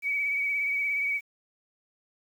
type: tone with vibrato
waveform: sine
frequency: 2269 Hz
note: C#7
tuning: 40 cents sharp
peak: -25 dBFS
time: 0.02-1.21 s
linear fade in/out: 50 ms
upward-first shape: sine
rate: 17 Hz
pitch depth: 34 cents each way
effects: 9-bit